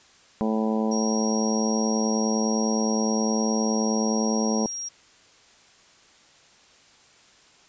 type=harmonic tone; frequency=109.7 Hz; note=A2; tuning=5 cents flat; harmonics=2 / 3 / 4 / 5 / 6 / 7 / 8 / 9; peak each=-23 / -33 / -30 / -32 / -37 / -34 / -40 / -37 dBFS; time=0.41-4.66 s; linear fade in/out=0 ms
type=tone; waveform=sine; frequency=5630 Hz; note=F8; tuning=13 cents sharp; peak=-30 dBFS; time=0.91-4.89 s; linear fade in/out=10 ms
effects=white hiss -55 dBFS RMS until 7.68 s + resampled to 16000 Hz